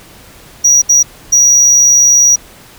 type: tone bursts at uneven times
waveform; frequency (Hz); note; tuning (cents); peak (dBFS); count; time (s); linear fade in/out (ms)
triangle; 5780; F#8; -41; -3; 3; 0.64-0.82 / 0.89-1.03 / 1.32-2.36; 10
effects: pink hiss -38 dBFS RMS until 2.78 s